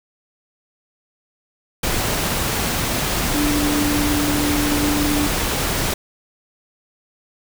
sine tone in noise, 293.7 Hz, D4, in tune, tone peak -19 dBFS, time 3.34-5.27 s, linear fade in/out 5 ms, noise pink, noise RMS -21 dBFS, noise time 1.83-5.94 s, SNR -1 dB, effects none

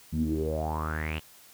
sawtooth tone with low-pass filter sweep, 77.78 Hz, D#2, in tune, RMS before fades -30 dBFS, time 0.12-1.2 s, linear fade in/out 20 ms, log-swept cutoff 190 to 3000 Hz, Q 9.2, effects white hiss -54 dBFS RMS until 1.53 s

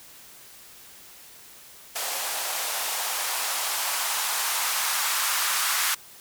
violet noise with band-pass filter sweep, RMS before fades -27 dBFS, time 1.95-5.95 s, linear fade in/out 10 ms, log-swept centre 640 to 1200 Hz, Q 2, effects white hiss -48 dBFS RMS until 6.2 s

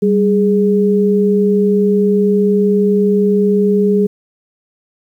sine tone pair together, 196 / 415.3 Hz, G3 / G#4, 0 / 0 cents, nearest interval octave + minor second, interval 1300 cents, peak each -12 dBFS, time 0.02-4.07 s, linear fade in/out 10 ms, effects 8-bit

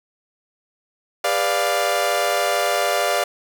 sawtooth chord, G# diminished seventh, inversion none, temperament equal with one note detuned, 407 / 493.9 / 587.3 / 698.5 Hz, G#4 / B4 / D5 / F5, -35 / 0 / 0 / 0 cents, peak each -24 / -23 / -18 / -18 dBFS, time 1.24-3.24 s, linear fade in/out 5 ms, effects none

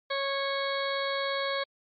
harmonic tone, 551 Hz, C#5, 11 cents flat, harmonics 1 / 2 / 3 / 4 / 6 / 7 / 8, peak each -31 / -34 / -36 / -37 / -39 / -39 / -40 dBFS, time 0.1-1.64 s, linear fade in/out 10 ms, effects MP3 48 kbps

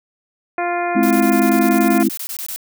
harmonic tone, 349.2 Hz, F4, in tune, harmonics 1 / 2 / 3 / 4 / 5 / 6 / 7, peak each -24 / -20 / -28 / -28 / -30 / -32 / -31 dBFS, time 0.58-2.03 s, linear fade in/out 2 ms
sine chord, Ab augmented, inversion none, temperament equal with one note detuned, 212.5 / 261.6 / 329.6 Hz, Ab3 / C4 / E4, +40 / 0 / 0 cents, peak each -17 dBFS, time 0.95-2.09 s, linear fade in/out 10 ms
blue noise bursts, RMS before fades -27 dBFS, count 16, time 1.03-2.561 s, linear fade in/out 0 ms, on 76 ms, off 21 ms
effects none

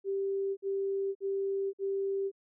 sine tone bursts, 392 Hz, G4, in tune, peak -29 dBFS, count 4, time 0.04-2.316 s, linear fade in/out 50 ms, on 530 ms, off 52 ms, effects none

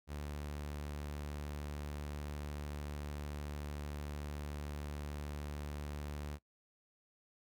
sawtooth tone, 73.42 Hz, D2, in tune, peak -37 dBFS, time 0.07-6.39 s, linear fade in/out 50 ms, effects noise-tail reverb RT60 0.1 s tail -21 dB re dry

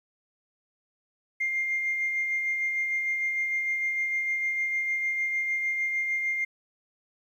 sine tone with tremolo, 2110 Hz, C7, 14 cents sharp, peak -23 dBFS, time 1.4-6.45 s, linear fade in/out 10 ms, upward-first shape sine, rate 6.6 Hz, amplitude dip 35%, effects tanh soft clip ceiling -20 dBFS + 10-bit

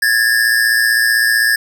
square tone pair together, 1661.2 / 1776.9 Hz, G#6 / A6, 0 / +17 cents, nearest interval minor second, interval 117 cents, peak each -14 / -15 dBFS, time 0.02-1.56 s, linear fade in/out 5 ms, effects none

